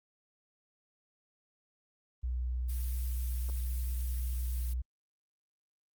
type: tone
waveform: sine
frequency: 61.6 Hz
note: B1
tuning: 4 cents flat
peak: -31 dBFS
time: 2.23-4.82 s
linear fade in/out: 10 ms
type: noise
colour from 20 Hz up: blue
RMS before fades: -47 dBFS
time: 2.68-4.74 s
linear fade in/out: 20 ms
type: clicks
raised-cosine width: 1 ms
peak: -37 dBFS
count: 2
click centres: 3.489 / 3.498 s
effects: Opus 32 kbps